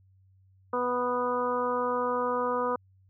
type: harmonic tone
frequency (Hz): 246.9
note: B3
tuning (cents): 0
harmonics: 1 / 2 / 3 / 4 / 5 / 6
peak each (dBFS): -36 / -29 / -40 / -31 / -32 / -43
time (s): 0.73-2.76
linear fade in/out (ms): 5
effects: added 95 Hz sine -58 dBFS peak until 3.09 s